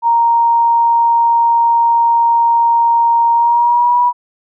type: tone with pitch glide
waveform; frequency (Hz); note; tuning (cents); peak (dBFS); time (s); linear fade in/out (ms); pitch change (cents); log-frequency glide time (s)
sine; 932.3 to 972.5; A#5 to B5; 0 to -27; -8; 0.02-4.13; 50; +73; 3.33-4
effects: none